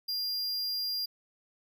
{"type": "tone", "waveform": "square", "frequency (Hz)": 4800, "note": "D8", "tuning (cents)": 37, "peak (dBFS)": -31, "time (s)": [0.08, 1.06], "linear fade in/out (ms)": 10, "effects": []}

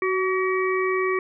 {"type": "harmonic tone with a mistuned harmonic", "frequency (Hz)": 379.9, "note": "F#4", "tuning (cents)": 46, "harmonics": [1, 3, 5, 6], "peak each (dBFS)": [-22, -27, -30, -30], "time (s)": [0.02, 1.19], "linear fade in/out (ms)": 2, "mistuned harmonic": 1, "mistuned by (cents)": -29, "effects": []}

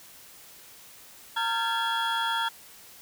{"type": "tone cluster", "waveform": "triangle", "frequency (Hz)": [915, 1383, 1604, 1720, 3337], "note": ["A#5", "F6", "G6", "A6", "G#7"], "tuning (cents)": [-32, -17, 39, -40, 8], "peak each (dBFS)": [-27, -29, -35, -35, -30], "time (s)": [1.36, 2.49], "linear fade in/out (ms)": 10, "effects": ["white hiss -50 dBFS RMS until 3.01 s"]}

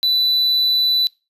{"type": "tone", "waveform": "triangle", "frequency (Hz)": 3981, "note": "B7", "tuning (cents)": 13, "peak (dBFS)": -13, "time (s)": [0.03, 1.07], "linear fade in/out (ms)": 0, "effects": ["noise-tail reverb RT60 0.3 s tail -23 dB re dry", "resampled to 32000 Hz"]}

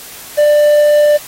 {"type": "tone with quantisation", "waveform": "triangle", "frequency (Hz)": 593, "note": "D5", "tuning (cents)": 17, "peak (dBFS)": -4, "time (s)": [0.37, 1.18], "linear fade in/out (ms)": 20, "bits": 5, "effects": ["white hiss -32 dBFS RMS until 1.27 s", "AAC 48 kbps"]}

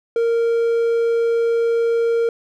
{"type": "tone", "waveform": "triangle", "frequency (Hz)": 463.5, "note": "A#4", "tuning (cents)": -10, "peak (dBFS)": -13, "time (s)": [0.16, 2.29], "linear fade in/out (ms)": 2, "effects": []}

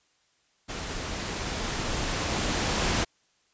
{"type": "noise with level ramp", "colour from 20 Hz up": "pink", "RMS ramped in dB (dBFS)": [-35, -25], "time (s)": [0.68, 3.05], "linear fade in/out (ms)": 20, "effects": ["white hiss -68 dBFS RMS until 3.53 s", "resampled to 16000 Hz"]}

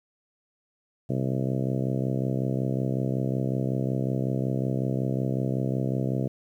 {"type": "harmonic tone", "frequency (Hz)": 65.41, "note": "C2", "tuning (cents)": 0, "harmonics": [2, 3, 4, 5, 6, 7, 8, 9, 10], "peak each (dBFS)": [-27, -31, -33, -35, -37, -38, -39, -40, -41], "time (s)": [1.09, 6.28], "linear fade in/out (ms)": 10, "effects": ["10-bit"]}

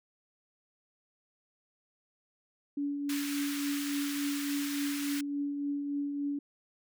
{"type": "tone with tremolo", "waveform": "sine", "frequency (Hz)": 285.6, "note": "D4", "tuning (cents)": -48, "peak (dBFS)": -29, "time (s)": [2.77, 6.39], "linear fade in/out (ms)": 5, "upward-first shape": "triangle", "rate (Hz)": 3.5, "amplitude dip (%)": 40}
{"type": "high-pass noise", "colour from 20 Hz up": "pink", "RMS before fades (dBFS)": -40, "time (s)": [3.09, 5.21], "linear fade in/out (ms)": 5, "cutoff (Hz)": 1400, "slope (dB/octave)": 24}
{"effects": []}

